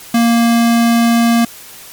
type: tone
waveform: square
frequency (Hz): 233.1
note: A#3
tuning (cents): 0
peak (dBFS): -9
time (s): 0.14-1.45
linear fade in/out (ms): 5
effects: white hiss -35 dBFS RMS until 1.92 s + MP3 96 kbps